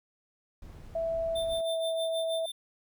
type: noise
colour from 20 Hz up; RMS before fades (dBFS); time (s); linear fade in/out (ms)
brown; -46; 0.62-1.61; 2
type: tone with pitch glide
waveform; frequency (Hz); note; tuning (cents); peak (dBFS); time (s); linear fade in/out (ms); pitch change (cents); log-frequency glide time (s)
sine; 659 to 654.1; E5 to E5; -1 to -14; -28; 0.95-2.46; 5; -13; 1.62-1.79
type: tone with tremolo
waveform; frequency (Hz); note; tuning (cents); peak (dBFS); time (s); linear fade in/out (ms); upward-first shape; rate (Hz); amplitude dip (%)
square; 3572; A7; +25; -35; 1.35-2.52; 10; sine; 6.3; 80
effects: none